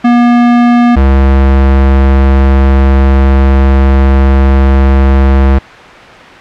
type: tone pair in turn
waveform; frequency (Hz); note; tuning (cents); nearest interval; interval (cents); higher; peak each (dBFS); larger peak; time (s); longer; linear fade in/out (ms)
square; 240.1 / 67.38; B3 / C#2; -49 / -49; octave + minor seventh; 2200; first; -4; neither; 0.04-0.96 / 0.96-5.59; second; 10
effects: white hiss -29 dBFS RMS until 6.4 s + low-pass 2000 Hz 12 dB/octave